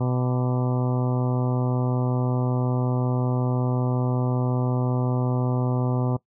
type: harmonic tone with a mistuned harmonic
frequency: 125.4 Hz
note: B2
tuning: 27 cents sharp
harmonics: 1 / 2 / 3 / 4 / 5 / 6 / 7 / 8 / 9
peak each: -22 / -28 / -32 / -34 / -36 / -38 / -39 / -40 / -41 dBFS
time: 0-6.17 s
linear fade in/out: 10 ms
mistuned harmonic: 9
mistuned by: +62 cents
effects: noise-tail reverb RT60 0.1 s tail -19 dB re dry